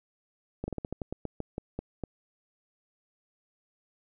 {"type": "slowing click train", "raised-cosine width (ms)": 2, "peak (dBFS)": -20, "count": 13, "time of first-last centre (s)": [0.64, 2.037], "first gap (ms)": 40, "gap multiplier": 1.18, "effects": []}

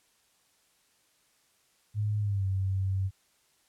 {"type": "tone with pitch glide", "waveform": "sine", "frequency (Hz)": [105.1, 95.82], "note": ["G#2", "G2"], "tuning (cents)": [21, -39], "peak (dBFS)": -26, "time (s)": [1.94, 3.11], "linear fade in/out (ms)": 50, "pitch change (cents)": -160, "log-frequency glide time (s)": [2.19, 2.46], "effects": ["white hiss -68 dBFS RMS until 3.68 s", "low-pass 11000 Hz 12 dB/octave"]}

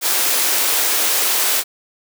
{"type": "high-pass noise", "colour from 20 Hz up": "white", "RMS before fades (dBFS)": -17, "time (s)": [0.01, 1.64], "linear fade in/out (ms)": 50, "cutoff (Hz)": 310, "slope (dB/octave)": 24, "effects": []}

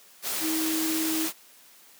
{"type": "tone in noise", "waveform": "sine", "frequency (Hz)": 318.5, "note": "D#4", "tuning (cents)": 41, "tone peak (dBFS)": -26, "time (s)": [0.4, 1.29], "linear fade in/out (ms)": 50, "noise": "white", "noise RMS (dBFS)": -30, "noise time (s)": [0.22, 1.33], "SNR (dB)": 1, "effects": ["white hiss -54 dBFS RMS until 1.99 s", "high-pass 200 Hz 12 dB/octave"]}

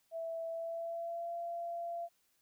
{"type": "tone with pitch glide", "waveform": "sine", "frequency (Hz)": [659.3, 684.1], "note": ["E5", "F5"], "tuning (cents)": [0, -36], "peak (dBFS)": -37, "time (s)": [0.11, 2.09], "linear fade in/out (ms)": 50, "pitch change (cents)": 64, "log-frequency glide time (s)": [0.48, 1.33], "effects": ["white hiss -75 dBFS RMS until 2.41 s"]}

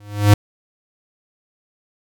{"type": "tone with exponential growth", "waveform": "square", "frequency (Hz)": 103.2, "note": "G#2", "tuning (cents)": -10, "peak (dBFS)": -5, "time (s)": [0, 0.34], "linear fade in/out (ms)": 5, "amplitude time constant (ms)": 72, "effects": []}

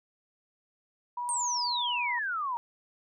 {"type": "tone", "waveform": "sine", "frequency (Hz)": 970, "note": "B5", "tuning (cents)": -31, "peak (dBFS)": -31, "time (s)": [1.17, 2.19], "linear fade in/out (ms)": 5}
{"type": "exponential sweep", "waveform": "sine", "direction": "down", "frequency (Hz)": [8870, 920], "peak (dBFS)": -29, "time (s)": [1.29, 2.57], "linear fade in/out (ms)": 0}
{"effects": []}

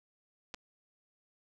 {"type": "clicks", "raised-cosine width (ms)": 0.2, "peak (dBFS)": -25, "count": 2, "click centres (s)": [0.541, 0.545], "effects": []}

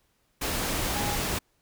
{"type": "tone in noise", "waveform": "sine", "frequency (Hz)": 824, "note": "G#5", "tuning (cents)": -14, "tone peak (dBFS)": -32, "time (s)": [0.95, 1.16], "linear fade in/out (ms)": 10, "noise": "pink", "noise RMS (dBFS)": -29, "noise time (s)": [0.41, 1.39], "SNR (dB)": -6, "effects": ["pink hiss -70 dBFS RMS until 1.61 s"]}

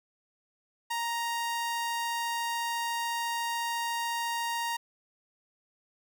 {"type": "tone", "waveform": "sawtooth", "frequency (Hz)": 934, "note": "A#5", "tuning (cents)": 3, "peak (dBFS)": -26, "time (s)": [0.9, 4.77], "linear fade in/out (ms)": 10, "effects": []}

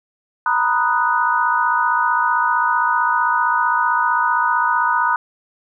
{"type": "chord", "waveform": "sine", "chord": "B major seventh", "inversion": "third", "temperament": "equal", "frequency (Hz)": [932.3, 987.8, 1244.5, 1480], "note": ["A#5", "B5", "D#6", "F#6"], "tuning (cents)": [0, 0, 0, 0], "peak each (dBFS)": -20, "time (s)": [0.46, 5.16], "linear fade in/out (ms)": 2, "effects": []}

